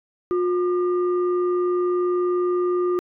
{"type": "tone pair together", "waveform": "sine", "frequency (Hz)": [357.9, 1203.8], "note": ["F4", "D6"], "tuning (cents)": [42, 42], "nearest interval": "octave + major sixth", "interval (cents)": 2100, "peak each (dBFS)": [-18, -29], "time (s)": [0.31, 2.99], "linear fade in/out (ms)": 0, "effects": ["tanh soft clip ceiling -13 dBFS"]}